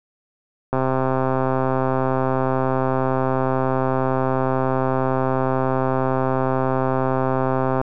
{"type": "click train", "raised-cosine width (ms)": 1, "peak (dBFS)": -7, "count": 929, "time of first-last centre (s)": [0.73, 7.814], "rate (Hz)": 131, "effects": []}